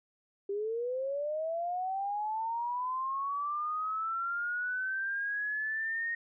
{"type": "linear sweep", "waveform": "sine", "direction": "up", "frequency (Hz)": [392.5, 1864.7], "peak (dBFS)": -31, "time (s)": [0.49, 6.15], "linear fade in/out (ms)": 5, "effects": []}